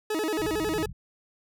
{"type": "tone with vibrato", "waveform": "40% pulse", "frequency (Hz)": 368.7, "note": "F#4", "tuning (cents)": -6, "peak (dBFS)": -25, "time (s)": [0.1, 0.86], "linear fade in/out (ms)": 5, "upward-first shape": "square", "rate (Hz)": 11, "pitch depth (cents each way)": 260}
{"type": "low-pass noise", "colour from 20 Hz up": "white", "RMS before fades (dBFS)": -39, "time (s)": [0.38, 0.93], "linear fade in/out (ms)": 10, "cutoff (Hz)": 190, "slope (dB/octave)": 96}
{"effects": []}